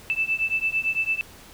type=beating tone pair; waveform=sine; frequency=2637 / 2645.9 Hz; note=E7 / E7; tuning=0 / +6 cents; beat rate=8.9 Hz; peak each=-25 dBFS; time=0.1-1.21 s; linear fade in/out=0 ms; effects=pink hiss -47 dBFS RMS until 1.53 s